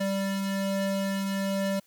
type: tone pair together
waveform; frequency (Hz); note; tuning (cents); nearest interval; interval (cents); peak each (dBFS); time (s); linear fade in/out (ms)
square; 195.7 / 585.9; G3 / D5; -3 / -4; octave + perfect fifth; 1899; -28 / -34; 0-1.8; 10
effects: white hiss -64 dBFS RMS until 1.86 s